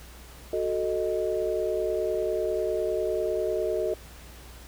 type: chord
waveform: sine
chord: D# diminished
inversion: first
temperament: equal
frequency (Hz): 370 / 440 / 622.3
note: F#4 / A4 / D#5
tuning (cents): 0 / 0 / 0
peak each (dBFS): -29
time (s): 0.53-3.94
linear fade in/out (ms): 2
effects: added 60 Hz sine -46 dBFS peak until 4.67 s + pink hiss -49 dBFS RMS until 4.67 s